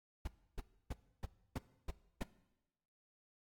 brown noise bursts, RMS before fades -39 dBFS, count 7, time 0.25-2.232 s, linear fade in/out 5 ms, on 26 ms, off 300 ms, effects noise-tail reverb RT60 1.0 s tail -18 dB re dry + AAC 64 kbps

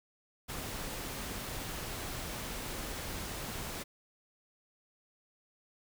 pink noise, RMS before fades -40 dBFS, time 0.48-3.84 s, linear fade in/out 20 ms, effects none

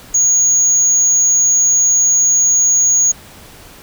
sine tone, 6660 Hz, G#8, 4 cents sharp, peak -6 dBFS, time 0.14-3.12 s, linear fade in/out 10 ms, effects tanh soft clip ceiling -8 dBFS + pink hiss -39 dBFS RMS until 3.82 s

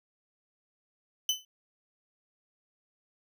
30% pulse tone with exponential decay, 3026 Hz, F#7, 38 cents sharp, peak -19 dBFS, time 1.29-1.45 s, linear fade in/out 2 ms, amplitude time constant 34 ms, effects none

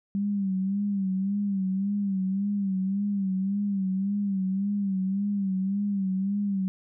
sine tone with vibrato, 196 Hz, G3, in tune, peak -24 dBFS, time 0.15-6.68 s, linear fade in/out 0 ms, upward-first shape sine, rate 1.8 Hz, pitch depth 74 cents each way, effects none

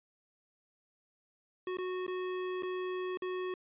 square tone with dropouts, 367.7 Hz, F#4, 11 cents flat, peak -35 dBFS, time 1.67-3.54 s, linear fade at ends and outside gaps 2 ms, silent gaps 1.771-1.785 / 2.066-2.079 / 2.624-2.632 / 3.173-3.221 s, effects resampled to 8000 Hz

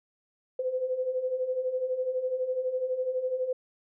sine beating tone pair, 502 / 514 Hz, B4 / C5, +28 / -31 cents, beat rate 12 Hz, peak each -34 / -28 dBFS, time 0.59-3.53 s, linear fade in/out 5 ms, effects none

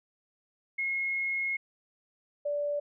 sine tone pair in turn, 2162 / 582.1 Hz, C#7 / D5, -44 / -15 cents, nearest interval octave + major seventh, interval 2271 cents, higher first, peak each -28 dBFS, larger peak neither, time 0.78-1.57 / 2.45-2.8 s, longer first, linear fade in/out 10 ms, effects none

